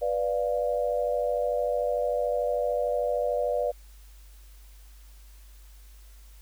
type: chord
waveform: sine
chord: B diminished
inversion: none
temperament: equal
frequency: 493.9 / 587.3 / 698.5 Hz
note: B4 / D5 / F5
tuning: 0 / 0 / 0 cents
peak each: -28 / -27 / -32 dBFS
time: 0.01-3.72 s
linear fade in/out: 20 ms
effects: added 50 Hz sine -47 dBFS peak until 6.41 s + white hiss -59 dBFS RMS until 6.41 s